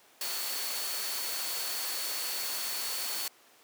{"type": "tone in noise", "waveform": "sine", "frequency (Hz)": 4435, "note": "C#8", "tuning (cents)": 0, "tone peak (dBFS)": -39, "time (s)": [0.21, 3.28], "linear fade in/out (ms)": 2, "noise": "white", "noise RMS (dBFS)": -35, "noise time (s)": [0.21, 3.28], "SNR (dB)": -7, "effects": ["pink hiss -59 dBFS RMS until 3.63 s", "high-pass 400 Hz 12 dB/octave"]}